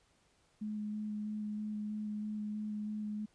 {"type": "tone with vibrato", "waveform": "sine", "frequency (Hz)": 211.4, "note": "G#3", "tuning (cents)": 31, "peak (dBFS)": -36, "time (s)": [0.61, 3.26], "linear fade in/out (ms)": 10, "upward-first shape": "square", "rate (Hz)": 3.1, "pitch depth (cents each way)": 9, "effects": ["pink hiss -71 dBFS RMS until 3.34 s", "resampled to 22050 Hz"]}